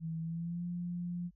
sine tone with pitch glide, 162.4 to 175.06 Hz, E3 to F3, -26 to +4 cents, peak -35 dBFS, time 0-1.31 s, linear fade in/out 50 ms, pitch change +130 cents, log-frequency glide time 0.21-0.65 s, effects added 50 Hz sine -64 dBFS peak until 1.35 s

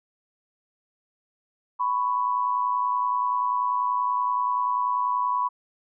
sine tone pair together, 993.6 / 1104 Hz, B5 / C#6, +10 / -7 cents, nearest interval major second, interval 183 cents, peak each -23 / -27 dBFS, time 1.79-5.49 s, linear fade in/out 20 ms, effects none

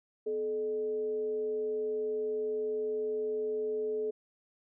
sine tone with frequency modulation, 430.1 Hz, A4, 39 cents flat, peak -30 dBFS, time 0.26-4.11 s, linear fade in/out 10 ms, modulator 180 Hz, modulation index 0.28, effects none

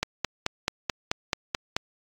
click train, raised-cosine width 0.2 ms, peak -7 dBFS, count 9, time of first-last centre 0.03-1.765 s, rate 4.61 Hz, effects AAC 64 kbps

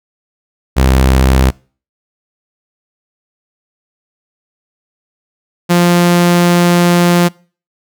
sawtooth tone pair in turn, 65.41 / 174.62 Hz, C2 / F3, 0 / 0 cents, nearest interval octave + perfect fourth, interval 1700 cents, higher second, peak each -3 dBFS, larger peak neither, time 0.76-1.51 / 5.69-7.29 s, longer second, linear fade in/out 20 ms, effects noise-tail reverb RT60 0.4 s tail -25 dB re dry

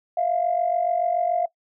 sine tone pair together, 657 / 704 Hz, E5 / F5, -6 / +14 cents, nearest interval minor second, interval 120 cents, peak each -23 / -21 dBFS, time 0.17-1.46 s, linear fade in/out 5 ms, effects noise-tail reverb RT60 0.1 s tail -20 dB re dry + tanh soft clip ceiling -12 dBFS

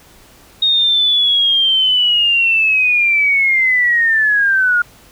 sine linear sweep, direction down, 3729 to 1414 Hz, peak -10 dBFS, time 0.62-4.82 s, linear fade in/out 5 ms, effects pink hiss -45 dBFS RMS until 5.11 s

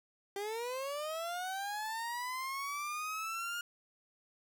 30% pulse linear sweep, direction up, 392.1 to 1426 Hz, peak -34 dBFS, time 0.36-3.61 s, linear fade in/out 2 ms, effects none

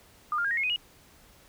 sine tone with pitch steps, 1214 / 1402.6 / 1620.5 / 1872.2 / 2163 / 2499 / 2887 Hz, D#6 / F6 / G#6 / A#6 / C#7 / D#7 / F#7, -43 / +7 / -43 / +7 / -43 / +7 / -43 cents, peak -25 dBFS, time 0.32-0.761 s, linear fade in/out 2 ms, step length 63 ms, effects pink hiss -57 dBFS RMS until 1.48 s

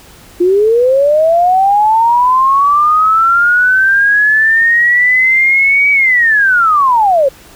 sine linear two-way sweep, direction up then down, 343.5 to 2281 to 517 Hz, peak -6 dBFS, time 0.4-7.29 s, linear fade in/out 10 ms, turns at 5.91 s, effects pink hiss -39 dBFS RMS until 7.55 s

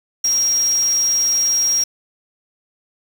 sine tone in noise, 5620 Hz, F8, 10 cents sharp, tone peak -14 dBFS, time 0.24-1.84 s, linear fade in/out 5 ms, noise white, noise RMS -32 dBFS, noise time 0.24-1.84 s, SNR +15 dB, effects none

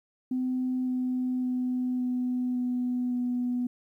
sine tone with pitch steps, 255.1 / 253.3 / 251.6 / 249.9 / 248.1 / 246.4 Hz, C4 / B3 / B3 / B3 / B3 / B3, -44 / +44 / +32 / +21 / +8 / -4 cents, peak -25 dBFS, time 0.31-3.67 s, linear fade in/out 5 ms, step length 560 ms, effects tanh soft clip ceiling -21 dBFS + 11-bit

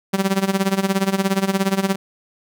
sawtooth tone with tremolo, 193.7 Hz, G3, 20 cents flat, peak -10 dBFS, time 0.13-1.96 s, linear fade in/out 10 ms, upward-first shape sine, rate 17 Hz, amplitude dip 85%, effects none

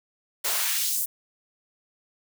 white noise with high-pass filter sweep, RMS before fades -26 dBFS, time 0.44-1.06 s, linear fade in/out 10 ms, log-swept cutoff 380 to 11000 Hz, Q 1, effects none

